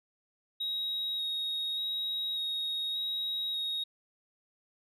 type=tone with vibrato; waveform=sine; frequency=3781 Hz; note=A#7; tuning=24 cents sharp; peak=-29 dBFS; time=0.6-3.84 s; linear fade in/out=10 ms; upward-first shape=square; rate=0.85 Hz; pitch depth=11 cents each way; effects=tanh soft clip ceiling -29 dBFS